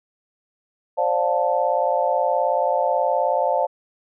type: chord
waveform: sine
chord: D minor seventh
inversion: third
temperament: just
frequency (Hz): 528.6 / 587.3 / 704.8 / 881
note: C5 / D5 / F5 / A5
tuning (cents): +18 / 0 / +16 / +2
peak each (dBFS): -23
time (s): 0.97-3.67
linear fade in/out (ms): 20
effects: none